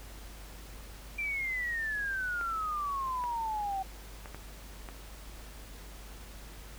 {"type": "exponential sweep", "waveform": "sine", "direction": "down", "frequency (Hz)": [2373, 759], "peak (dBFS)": -31, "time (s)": [1.18, 3.83], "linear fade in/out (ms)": 10}
{"type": "clicks", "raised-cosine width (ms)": 0.5, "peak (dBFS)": -28, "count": 5, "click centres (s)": [2.412, 3.239, 4.258, 4.346, 4.888]}
{"effects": ["added 50 Hz sine -46 dBFS peak until 6.78 s", "pink hiss -51 dBFS RMS until 6.78 s"]}